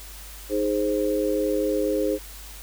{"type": "chord", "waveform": "sine", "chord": "Ab major", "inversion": "second", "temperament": "equal", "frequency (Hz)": [311.1, 415.3, 523.3], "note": ["Eb4", "Ab4", "C5"], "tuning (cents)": [0, 0, 0], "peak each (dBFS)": [-26, -25, -25], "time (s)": [0.49, 2.19], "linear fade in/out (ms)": 50, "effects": ["added 50 Hz sine -41 dBFS peak until 2.62 s", "white hiss -43 dBFS RMS until 2.62 s"]}